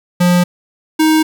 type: tone pair in turn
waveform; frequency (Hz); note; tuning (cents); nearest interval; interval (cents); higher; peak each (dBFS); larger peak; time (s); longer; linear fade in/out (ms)
square; 177.2 / 313.8; F3 / D#4; +25 / +15; minor seventh; 990; second; -9; neither; 0.2-0.44 / 0.99-1.23; neither; 10
effects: 8-bit